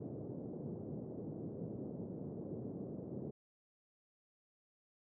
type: band-pass noise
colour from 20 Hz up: pink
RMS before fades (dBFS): -45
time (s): 0-3.31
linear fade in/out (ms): 10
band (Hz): 120 to 480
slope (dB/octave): 24
effects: none

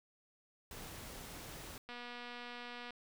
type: noise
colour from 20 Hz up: pink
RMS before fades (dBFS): -49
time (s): 0.71-1.78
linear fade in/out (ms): 2
type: click train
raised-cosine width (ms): 0.3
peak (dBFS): -32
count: 247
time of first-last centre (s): 1.89-2.907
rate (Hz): 242
effects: none

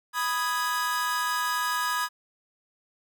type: chord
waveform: 45% pulse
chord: G# minor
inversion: first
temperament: equal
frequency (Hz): 987.8 / 1244.5 / 1661.2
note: B5 / D#6 / G#6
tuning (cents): 0 / 0 / 0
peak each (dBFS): -30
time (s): 0.13-2.09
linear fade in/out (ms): 50
effects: none

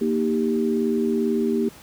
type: chord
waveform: sine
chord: Eb major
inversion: second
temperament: equal with one note detuned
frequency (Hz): 233.1 / 311.1 / 393.8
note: Bb3 / Eb4 / G4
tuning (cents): 0 / 0 / +8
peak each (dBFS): -22 / -27 / -23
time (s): 0.01-1.69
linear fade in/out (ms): 5
effects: pink hiss -46 dBFS RMS until 1.82 s + high-pass 60 Hz 12 dB/octave

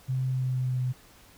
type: tone with pitch glide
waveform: sine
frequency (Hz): 130 to 126.74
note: C3 to B2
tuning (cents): -11 to +45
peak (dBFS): -25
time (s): 0.08-0.93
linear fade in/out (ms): 20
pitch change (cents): -44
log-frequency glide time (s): 0.25-0.82
effects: pink hiss -55 dBFS RMS until 1.37 s

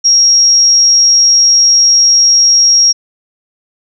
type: tone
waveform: sine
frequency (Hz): 5600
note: F8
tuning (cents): +4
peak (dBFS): -4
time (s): 0.04-2.93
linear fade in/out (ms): 20
effects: none

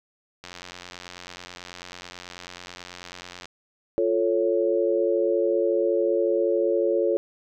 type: click train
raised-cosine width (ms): 0.2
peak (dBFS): -21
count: 270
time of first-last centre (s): 0.44-3.456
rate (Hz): 89.2
type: chord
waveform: sine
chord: F augmented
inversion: none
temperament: equal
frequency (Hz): 349.2 / 440 / 554.4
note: F4 / A4 / C#5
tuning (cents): 0 / 0 / 0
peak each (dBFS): -24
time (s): 3.98-7.17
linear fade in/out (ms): 0
effects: none

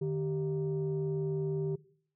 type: tone pair together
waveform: sine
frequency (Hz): 152.02 / 390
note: D#3 / G4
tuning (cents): -40 / -9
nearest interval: octave + major third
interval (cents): 1631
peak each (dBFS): -31 / -32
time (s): 0.01-1.76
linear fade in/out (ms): 10
effects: noise-tail reverb RT60 0.6 s tail -20 dB re dry + tanh soft clip ceiling -25 dBFS

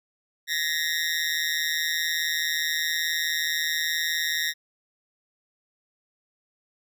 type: tone with amplitude modulation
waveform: 20% pulse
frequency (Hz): 1864.7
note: A#6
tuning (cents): 0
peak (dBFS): -15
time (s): 0.47-4.54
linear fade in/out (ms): 50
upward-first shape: sine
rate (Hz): 159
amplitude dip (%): 95
effects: none

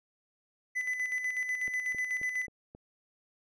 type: tone with tremolo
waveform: triangle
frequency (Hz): 2005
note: B6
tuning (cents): +26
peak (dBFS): -27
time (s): 0.75-2.47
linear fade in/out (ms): 20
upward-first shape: square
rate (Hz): 8.1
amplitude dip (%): 50
type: click train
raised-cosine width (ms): 2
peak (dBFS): -35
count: 5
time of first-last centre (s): 1.68-2.75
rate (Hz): 3.74
effects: resampled to 32000 Hz

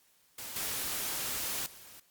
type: noise with level steps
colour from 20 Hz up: white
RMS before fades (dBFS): -42 / -35 / -52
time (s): 0.38-2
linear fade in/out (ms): 5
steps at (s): 0.56 / 1.66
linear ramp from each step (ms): 2
effects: white hiss -67 dBFS RMS until 2.1 s + Opus 48 kbps

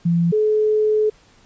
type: tone pair in turn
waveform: sine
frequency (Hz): 170 / 428.4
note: F3 / A4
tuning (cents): -46 / -46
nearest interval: octave + major third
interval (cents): 1600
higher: second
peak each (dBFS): -14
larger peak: neither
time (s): 0.05-0.32 / 0.32-1.1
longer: second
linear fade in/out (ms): 10
effects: pink hiss -53 dBFS RMS until 1.45 s + resampled to 16000 Hz

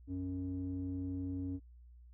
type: tone with low-pass filter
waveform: square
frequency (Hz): 91.8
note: F#2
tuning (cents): -13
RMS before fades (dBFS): -39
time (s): 0.07-1.6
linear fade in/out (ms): 50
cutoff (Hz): 310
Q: 9.1
effects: added 60 Hz sine -54 dBFS peak until 2.13 s

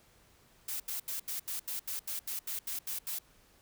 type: noise bursts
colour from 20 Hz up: blue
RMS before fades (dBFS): -37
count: 13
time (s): 0.68-3.188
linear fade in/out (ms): 5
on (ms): 120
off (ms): 79
effects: pink hiss -64 dBFS RMS until 3.61 s

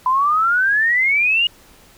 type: exponential sweep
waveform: sine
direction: up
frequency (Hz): 1000 to 2896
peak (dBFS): -13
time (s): 0.06-1.47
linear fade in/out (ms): 2
effects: pink hiss -48 dBFS RMS until 1.97 s

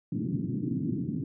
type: band-pass noise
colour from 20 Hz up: white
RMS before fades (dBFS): -31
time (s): 0.12-1.24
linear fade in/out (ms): 5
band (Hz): 110 to 310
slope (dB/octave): 48
effects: none

